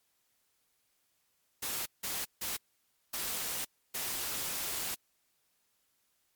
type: noise bursts at uneven times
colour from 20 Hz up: white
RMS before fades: -36 dBFS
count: 5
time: 1.62-1.86 / 2.03-2.25 / 2.41-2.57 / 3.13-3.65 / 3.94-4.95 s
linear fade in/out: 10 ms
effects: white hiss -75 dBFS RMS until 6.35 s + MP3 96 kbps